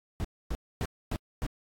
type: noise bursts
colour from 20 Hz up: brown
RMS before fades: -31 dBFS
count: 5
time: 0.2-1.465 s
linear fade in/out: 0 ms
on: 45 ms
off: 260 ms
effects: AAC 64 kbps